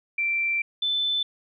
sine tone pair in turn, 2349 / 3520 Hz, D7 / A7, 0 / 0 cents, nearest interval perfect fifth, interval 700 cents, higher second, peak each -22 / -22 dBFS, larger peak neither, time 0.18-0.62 / 0.82-1.23 s, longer first, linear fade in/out 5 ms, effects none

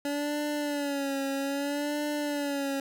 25% pulse tone with vibrato, 284.7 Hz, C#4, 46 cents sharp, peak -25 dBFS, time 0.05-2.8 s, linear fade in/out 2 ms, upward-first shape sine, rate 0.62 Hz, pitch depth 68 cents each way, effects none

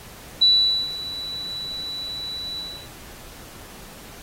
sine tone with ADSR envelope, 3951 Hz, B7, in tune, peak -11 dBFS, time 0.41-2.89 s, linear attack 14 ms, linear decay 460 ms, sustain -17 dB, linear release 310 ms, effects pink hiss -43 dBFS RMS until 4.22 s + AAC 48 kbps

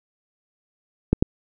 clicks, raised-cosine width 3 ms, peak -3 dBFS, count 2, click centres 1.13 / 1.225 s, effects none

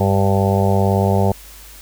harmonic tone, 98 Hz, G2, in tune, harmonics 1 / 2 / 4 / 5 / 6 / 7 / 8 / 9, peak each -16 / -19 / -22 / -23 / -24 / -24 / -25 / -26 dBFS, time 0-1.32 s, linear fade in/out 5 ms, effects added 50 Hz sine -41 dBFS peak until 1.81 s + white hiss -41 dBFS RMS until 1.81 s

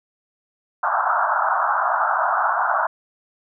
white band-pass noise, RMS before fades -20 dBFS, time 0.83-2.87 s, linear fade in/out 5 ms, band 640 to 1500 Hz, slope 96 dB/octave, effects none

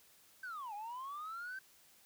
sine linear two-way sweep, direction down then up, 1568 to 800 to 1568 Hz, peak -40 dBFS, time 0.43-1.59 s, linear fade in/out 5 ms, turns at 0.74 s, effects tanh soft clip ceiling -40 dBFS + white hiss -65 dBFS RMS until 2.05 s

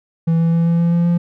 triangle tone with pitch steps, 164.81 / 166.05 / 167.3 / 168.56 / 169.84 / 171.12 / 172.41 Hz, E3 / E3 / E3 / E3 / F3 / F3 / F3, 0 / +13 / +26 / +39 / -48 / -35 / -22 cents, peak -10 dBFS, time 0.27-1.18 s, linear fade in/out 10 ms, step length 130 ms, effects none

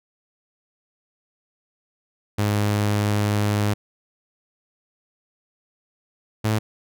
sawtooth tone pair in turn, 103.83 / 108.42 Hz, G#2 / A2, 0 / -25 cents, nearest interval minor second, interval 75 cents, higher second, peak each -15 dBFS, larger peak neither, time 2.38-3.74 / 6.44-6.59 s, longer first, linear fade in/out 10 ms, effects none

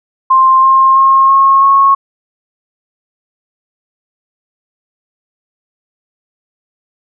sine tone with pitch steps, 1052 / 1063 / 1074.1 / 1085.3 / 1096.7 Hz, C6 / C6 / C6 / C#6 / C#6, +9 / +27 / +45 / -37 / -19 cents, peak -4 dBFS, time 0.3-1.95 s, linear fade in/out 10 ms, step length 330 ms, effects none

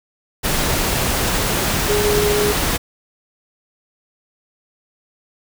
sine tone in noise, 415.3 Hz, G#4, in tune, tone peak -16 dBFS, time 1.88-2.53 s, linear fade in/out 20 ms, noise pink, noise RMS -19 dBFS, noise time 0.43-2.78 s, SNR 0 dB, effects none

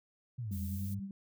sine exponential two-way sweep, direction down then up, 130 to 82.1 to 103.9 Hz, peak -36 dBFS, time 0.38-1 s, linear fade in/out 10 ms, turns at 0.6 s
sine tone with tremolo, 196 Hz, G3, in tune, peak -36 dBFS, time 0.51-1.11 s, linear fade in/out 2 ms, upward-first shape triangle, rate 10 Hz, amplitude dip 60%
violet noise, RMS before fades -50 dBFS, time 0.51-0.95 s, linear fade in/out 20 ms
effects none

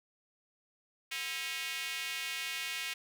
square tone with high-pass filter, 146.83 Hz, D3, in tune, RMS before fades -38 dBFS, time 1.11-2.94 s, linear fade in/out 10 ms, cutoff 2400 Hz, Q 2.3, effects none

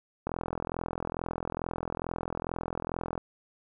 click train, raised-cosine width 1 ms, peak -18 dBFS, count 124, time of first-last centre 0.27-3.178 s, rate 42.3 Hz, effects none

